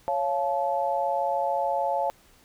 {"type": "chord", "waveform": "sine", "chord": "Db augmented", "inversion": "none", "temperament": "just", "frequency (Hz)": [554.4, 693, 866.2], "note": ["Db5", "F5", "A5"], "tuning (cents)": [0, -14, -27], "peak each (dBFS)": [-28, -28, -27], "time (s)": [0.08, 2.1], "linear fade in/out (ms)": 0, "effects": ["pink hiss -58 dBFS RMS until 2.44 s"]}